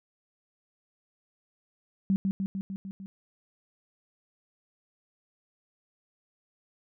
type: tone with echo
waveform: sine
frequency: 193.3 Hz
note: G3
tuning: 24 cents flat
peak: -21 dBFS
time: 2.1-2.16 s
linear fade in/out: 0 ms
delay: 150 ms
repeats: 6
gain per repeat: -3 dB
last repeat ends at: 3.06 s
effects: none